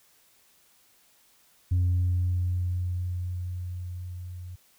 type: tone with level ramp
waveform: sine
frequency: 89.6 Hz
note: F2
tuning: 45 cents sharp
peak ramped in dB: -18 to -37 dBFS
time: 1.71-4.56 s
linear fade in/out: 10 ms
effects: tanh soft clip ceiling -19 dBFS + white hiss -62 dBFS RMS until 4.78 s